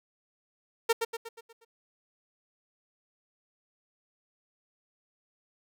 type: tone with echo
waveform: sawtooth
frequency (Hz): 458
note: A#4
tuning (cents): -31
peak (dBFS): -17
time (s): 0.89-0.93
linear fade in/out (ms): 10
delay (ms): 120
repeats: 6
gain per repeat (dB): -6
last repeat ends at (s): 1.65
effects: none